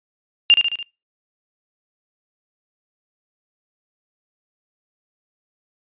sine tone with echo, 2800 Hz, F7, 4 cents sharp, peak -7 dBFS, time 0.5-0.54 s, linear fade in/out 0 ms, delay 72 ms, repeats 4, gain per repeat -5 dB, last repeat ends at 0.828 s, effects noise-tail reverb RT60 0.3 s tail -26 dB re dry + resampled to 8000 Hz

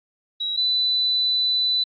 sine tone pair in turn, 3867 / 3990 Hz, B7 / B7, -37 / +17 cents, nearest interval minor second, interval 54 cents, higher second, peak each -23 / -18 dBFS, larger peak second, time 0.4-0.57 / 0.57-1.84 s, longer second, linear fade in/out 10 ms, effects AAC 32 kbps

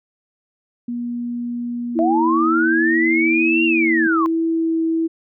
sine tone with pitch glide, 239.9 to 237.1 Hz, A#3 to A#3, +50 to +30 cents, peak -22 dBFS, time 0.88-4.07 s, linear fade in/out 5 ms, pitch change -20 cents, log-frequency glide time 3.74-3.79 s
sine tone with vibrato, 326.9 Hz, E4, 14 cents flat, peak -16 dBFS, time 1.95-5.08 s, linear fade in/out 20 ms, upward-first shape triangle, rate 1.3 Hz, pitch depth 8 cents each way
sine linear two-way sweep, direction up then down, 636 to 2794 to 1028 Hz, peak -17 dBFS, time 1.99-4.26 s, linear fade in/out 0 ms, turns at 3.65 s
effects none

